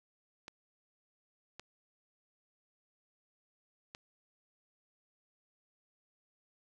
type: clicks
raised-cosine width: 0.2 ms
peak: -28 dBFS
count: 3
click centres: 0.481 / 1.596 / 3.949 s
effects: none